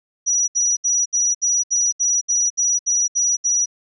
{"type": "tone bursts", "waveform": "sine", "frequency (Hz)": 5840, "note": "F#8", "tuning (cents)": -24, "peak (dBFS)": -15, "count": 12, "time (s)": [0.26, 3.659], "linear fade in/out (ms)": 20, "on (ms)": 220, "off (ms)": 69, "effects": []}